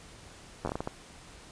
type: slowing click train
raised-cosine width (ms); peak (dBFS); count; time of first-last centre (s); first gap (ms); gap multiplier
1; -18; 8; 0.65-0.875; 10; 1.38
effects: pink hiss -51 dBFS RMS until 1.51 s + resampled to 22050 Hz